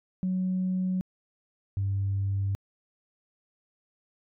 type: tone pair in turn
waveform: sine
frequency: 185.2 / 98.45 Hz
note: F#3 / G2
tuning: +2 / +8 cents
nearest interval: major seventh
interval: 1094 cents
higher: first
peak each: -24 dBFS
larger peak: neither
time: 0.23-1.01 / 1.77-2.55 s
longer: neither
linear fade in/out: 0 ms
effects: tanh soft clip ceiling -21 dBFS